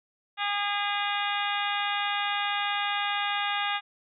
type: harmonic tone with a mistuned harmonic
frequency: 407.7 Hz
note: G#4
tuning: 32 cents flat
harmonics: 2 / 3 / 4 / 5 / 6 / 7 / 8 / 9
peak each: -31 / -33 / -34 / -35 / -36 / -36 / -37 / -38 dBFS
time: 0.37-3.81 s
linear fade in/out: 50 ms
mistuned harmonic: 8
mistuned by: +52 cents
effects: none